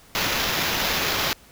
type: noise with sample-and-hold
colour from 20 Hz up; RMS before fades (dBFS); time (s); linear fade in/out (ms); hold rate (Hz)
blue; -24; 0.15-1.33; 0; 8820
effects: pink hiss -51 dBFS RMS until 1.51 s